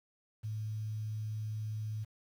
sine tone with quantisation, 108.1 Hz, A2, 30 cents flat, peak -35 dBFS, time 0.43-2.05 s, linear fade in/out 20 ms, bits 10, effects none

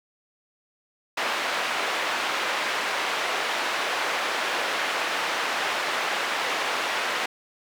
white band-pass noise, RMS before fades -27 dBFS, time 1.17-7.26 s, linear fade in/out 5 ms, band 470 to 2300 Hz, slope 12 dB/octave, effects none

